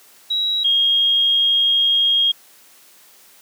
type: tone pair in turn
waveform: sine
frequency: 3870 / 3254 Hz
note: B7 / G#7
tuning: -36 / -36 cents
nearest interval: minor third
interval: 300 cents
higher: first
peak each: -17 / -13 dBFS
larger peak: second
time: 0.3-0.64 / 0.64-2.32 s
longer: second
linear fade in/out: 10 ms
effects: white hiss -49 dBFS RMS until 3.41 s + high-pass 200 Hz 12 dB/octave